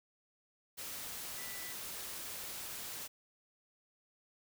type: tone in noise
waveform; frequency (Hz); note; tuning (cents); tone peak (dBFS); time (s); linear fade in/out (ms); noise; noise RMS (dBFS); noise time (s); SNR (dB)
sine; 1977; B6; +1; -50; 1.37-1.74; 20; white; -44; 0.77-3.08; -9
effects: none